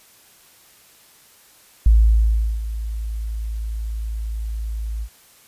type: tone with ADSR envelope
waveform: sine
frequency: 54.9 Hz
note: A1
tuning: 3 cents flat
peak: -8 dBFS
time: 1.86-5.09 s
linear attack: 3 ms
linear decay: 740 ms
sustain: -15 dB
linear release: 67 ms
effects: white hiss -51 dBFS RMS until 5.47 s + resampled to 32000 Hz